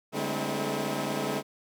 15% pulse tone cluster, 144.2 / 201 / 217.1 / 258.9 / 320.5 Hz, D3 / G3 / A3 / C4 / E4, -31 / +44 / -23 / -18 / -49 cents, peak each -29 dBFS, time 0.12-1.43 s, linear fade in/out 50 ms, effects none

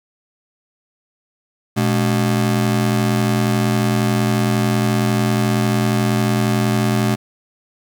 35% pulse ring-modulated tone, 165.7 Hz, E3, 9 cents sharp, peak -10 dBFS, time 1.76-7.16 s, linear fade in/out 20 ms, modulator 45.5 Hz, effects 8-bit

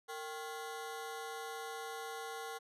25% pulse ring-modulated tone, 621 Hz, D#5, 3 cents flat, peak -35 dBFS, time 0.08-2.59 s, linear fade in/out 20 ms, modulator 163 Hz, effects resampled to 32000 Hz

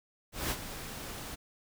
pink noise with ADSR envelope, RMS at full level -31 dBFS, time 0.32-1.36 s, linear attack 180 ms, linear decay 58 ms, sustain -11 dB, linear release 20 ms, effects none

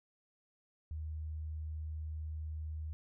sine tone, 77.78 Hz, D#2, in tune, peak -38 dBFS, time 0.91-2.93 s, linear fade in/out 0 ms, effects none

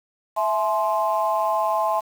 sine chord, E augmented, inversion none, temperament equal with one note detuned, 659.3 / 851 / 1046.5 Hz, E5 / G#5 / B#5, 0 / +42 / 0 cents, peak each -23 dBFS, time 0.36-2.01 s, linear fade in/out 20 ms, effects tanh soft clip ceiling -10 dBFS + 7-bit

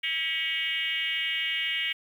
sine tone with frequency modulation, 2554 Hz, D#7, 45 cents sharp, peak -26 dBFS, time 0.03-1.93 s, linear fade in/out 10 ms, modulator 310 Hz, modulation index 2.1, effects 9-bit

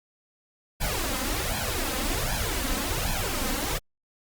pink noise with flanger, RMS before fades -28 dBFS, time 0.8-3.79 s, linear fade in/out 20 ms, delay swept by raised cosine 1.2 to 3.9 ms, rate 1.3 Hz, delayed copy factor +0.85, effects Opus 48 kbps

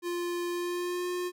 square tone with pitch glide, 349.2 to 357.4 Hz, F4 to F4, 0 to +40 cents, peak -31 dBFS, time 0.02-1.32 s, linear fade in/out 50 ms, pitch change +40 cents, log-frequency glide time 0.5-1.08 s, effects none

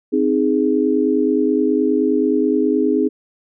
sine chord, Ab major, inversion first, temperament equal, 261.6 / 311.1 / 415.3 Hz, C4 / Eb4 / Ab4, 0 / 0 / 0 cents, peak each -18 dBFS, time 0.12-3.09 s, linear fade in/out 20 ms, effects none

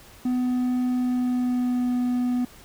triangle tone with pitch glide, 250.1 to 247.2 Hz, B3 to B3, +22 to +2 cents, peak -19 dBFS, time 0.25-2.45 s, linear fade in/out 5 ms, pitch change -20 cents, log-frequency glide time 0.91-1.94 s, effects pink hiss -49 dBFS RMS until 2.64 s

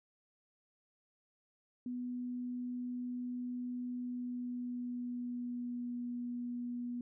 sine tone with pitch glide, 246.9 to 242.7 Hz, B3 to B3, 0 to -30 cents, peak -37 dBFS, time 1.86-7.01 s, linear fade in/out 2 ms, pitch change -30 cents, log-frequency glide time 3.95-5.95 s, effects none

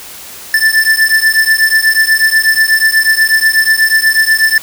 square beating tone pair, 1760 / 1768.2 Hz, A6 / A6, 0 / +8 cents, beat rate 8.2 Hz, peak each -11 dBFS, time 0.54-4.58 s, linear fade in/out 2 ms, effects white hiss -30 dBFS RMS until 4.62 s

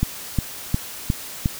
click train, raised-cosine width 5 ms, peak -6 dBFS, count 5, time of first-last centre 0.03-1.459 s, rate 2.8 Hz, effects white hiss -35 dBFS RMS until 1.59 s

